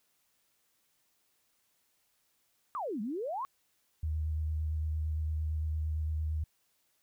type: exponential two-way sweep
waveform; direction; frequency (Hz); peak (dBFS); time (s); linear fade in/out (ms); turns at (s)
sine; down then up; 1264 to 196 to 1142; -33; 2.75-3.45; 0; 3.01
type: tone with vibrato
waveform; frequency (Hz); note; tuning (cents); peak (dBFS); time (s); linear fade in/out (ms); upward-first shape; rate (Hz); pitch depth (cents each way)
sine; 77.78; D#2; 0; -30; 4.03-6.44; 5; square; 8.8; 15
effects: white hiss -74 dBFS RMS until 7.02 s